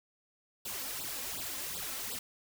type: noise with flanger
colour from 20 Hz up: white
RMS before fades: -39 dBFS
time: 0.65-2.19 s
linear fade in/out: 5 ms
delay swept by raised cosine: 0.23 to 3.83 ms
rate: 2.7 Hz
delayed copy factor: +0.9
effects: none